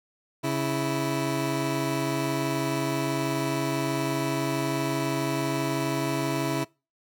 20% pulse tone pair together, 138.45 / 329.3 Hz, C#3 / E4, -2 / -2 cents, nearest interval octave + minor third, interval 1500 cents, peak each -23 dBFS, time 0.43-6.65 s, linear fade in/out 20 ms, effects noise-tail reverb RT60 0.3 s tail -24 dB re dry

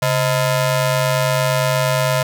sawtooth ring-modulated tone, 383.3 Hz, G4, 39 cents flat, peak -8 dBFS, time 0.02-2.23 s, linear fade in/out 5 ms, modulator 246 Hz, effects none

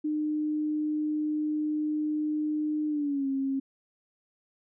sine tone with pitch glide, 303.7 to 270.6 Hz, D#4 to C#4, -42 to -42 cents, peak -26 dBFS, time 0.04-3.6 s, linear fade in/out 10 ms, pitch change -200 cents, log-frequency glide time 2.88-3.28 s, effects none

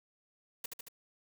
white noise with echo, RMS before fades -39 dBFS, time 0.64-0.66 s, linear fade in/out 5 ms, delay 75 ms, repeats 3, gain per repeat -3 dB, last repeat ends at 0.885 s, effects none

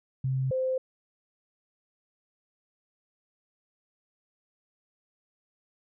sine tone pair in turn, 131.8 / 518.9 Hz, C3 / C5, +13 / -14 cents, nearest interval 2 octaves, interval 2373 cents, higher second, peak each -25 / -25 dBFS, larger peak neither, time 0.24-0.51 / 0.51-0.78 s, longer neither, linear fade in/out 5 ms, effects none

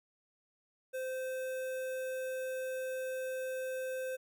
square tone with notch filter, 518 Hz, C5, 17 cents flat, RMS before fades -38 dBFS, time 0.93-4.17 s, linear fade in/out 20 ms, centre 4500 Hz, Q 0.99, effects none

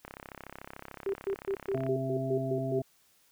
click train, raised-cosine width 0.5 ms, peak -27 dBFS, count 62, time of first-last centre 0.05-1.865 s, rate 33.6 Hz
sine tone bursts, 392 Hz, G4, in tune, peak -28 dBFS, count 9, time 1.06-2.793 s, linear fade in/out 5 ms, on 77 ms, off 130 ms
harmonic tone, 132.7 Hz, C3, 25 cents sharp, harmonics 1 / 2 / 3 / 5, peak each -34 / -36 / -39 / -35 dBFS, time 1.74-2.82 s, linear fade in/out 5 ms
effects white hiss -66 dBFS RMS until 3.31 s

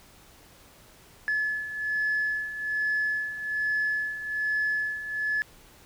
sine beating tone pair, 1716 / 1717.2 Hz, A6 / A6, -44 / -43 cents, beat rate 1.2 Hz, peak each -31 / -26 dBFS, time 1.28-5.42 s, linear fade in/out 0 ms, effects tanh soft clip ceiling -20 dBFS + pink hiss -54 dBFS RMS until 5.85 s

